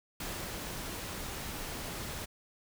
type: noise with ADSR envelope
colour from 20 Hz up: pink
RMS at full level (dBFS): -38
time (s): 0.2-2.26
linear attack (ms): 4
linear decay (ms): 280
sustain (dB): -2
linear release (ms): 17
effects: none